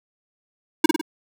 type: tone with echo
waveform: square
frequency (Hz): 317.1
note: D#4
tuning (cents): +33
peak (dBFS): -10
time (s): 0.84-0.86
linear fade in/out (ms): 5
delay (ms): 51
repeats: 3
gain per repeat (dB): -5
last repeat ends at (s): 1.013
effects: none